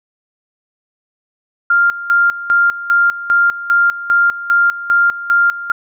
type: tone with tremolo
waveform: sine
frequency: 1396.9 Hz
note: F6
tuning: in tune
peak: -8 dBFS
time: 1.7-5.72 s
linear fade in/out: 5 ms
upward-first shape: square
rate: 2.5 Hz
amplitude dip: 80%
effects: none